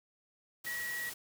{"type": "tone in noise", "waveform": "sine", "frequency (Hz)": 1919, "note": "A#6", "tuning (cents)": 50, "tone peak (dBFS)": -36, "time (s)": [0.66, 1.1], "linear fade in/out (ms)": 10, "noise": "white", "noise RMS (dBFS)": -44, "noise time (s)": [0.64, 1.14], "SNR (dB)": 5, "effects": []}